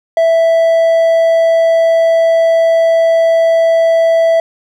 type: tone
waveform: triangle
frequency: 659.3 Hz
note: E5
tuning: in tune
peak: -5 dBFS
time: 0.17-4.4 s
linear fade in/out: 2 ms
effects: none